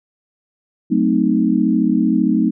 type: chord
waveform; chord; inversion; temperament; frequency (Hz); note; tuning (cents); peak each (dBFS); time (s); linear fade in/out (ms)
sine; F# diminished seventh; none; equal with one note detuned; 185 / 220 / 258 / 311.1; F#3 / A3 / C4 / Eb4; 0 / 0 / -24 / 0; -20 / -17 / -18 / -18; 0.9-2.51; 20
effects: none